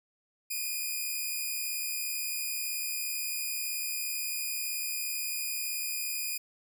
5% pulse tone pair together, 2411 / 2489 Hz, D7 / D#7, +45 / 0 cents, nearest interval minor second, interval 55 cents, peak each -25 dBFS, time 0.5-6.38 s, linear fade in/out 10 ms, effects none

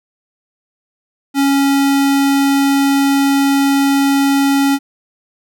square tone, 277.2 Hz, C#4, in tune, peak -11 dBFS, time 1.34-4.79 s, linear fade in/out 50 ms, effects none

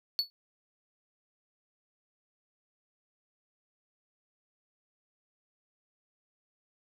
triangle tone with exponential decay, 4435 Hz, C#8, in tune, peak -21 dBFS, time 0.19-0.3 s, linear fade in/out 0 ms, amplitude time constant 22 ms, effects none

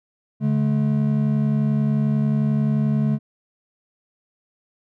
triangle tone pair together, 143 / 214.3 Hz, D3 / A3, -46 / -45 cents, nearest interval perfect fifth, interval 701 cents, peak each -18 dBFS, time 0.4-3.19 s, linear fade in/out 50 ms, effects none

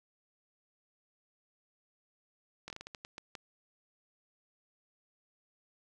slowing click train, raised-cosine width 0.2 ms, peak -26 dBFS, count 10, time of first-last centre 2.68-3.352 s, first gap 21 ms, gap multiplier 1.3, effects none

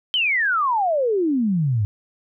sine exponential sweep, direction down, 3149 to 98 Hz, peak -17 dBFS, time 0.14-1.85 s, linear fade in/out 0 ms, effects none

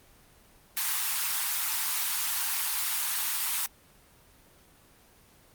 white high-pass noise, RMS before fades -29 dBFS, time 0.77-3.66 s, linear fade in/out 0 ms, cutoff 810 Hz, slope 48 dB/octave, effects pink hiss -58 dBFS RMS until 5.54 s + Opus 24 kbps

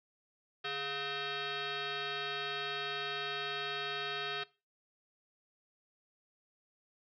sine tone with frequency modulation, 974 Hz, B5, 24 cents flat, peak -35 dBFS, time 0.64-4.44 s, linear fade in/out 10 ms, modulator 561 Hz, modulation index 5.4, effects noise-tail reverb RT60 0.3 s tail -20 dB re dry

